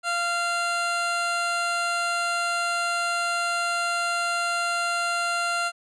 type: tone pair together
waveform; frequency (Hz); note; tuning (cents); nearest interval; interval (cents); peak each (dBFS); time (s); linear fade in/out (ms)
25% pulse; 692 / 1384; F5 / F6; -16 / -16; octave; 1200; -24; 0.03-5.72; 50
effects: resampled to 22050 Hz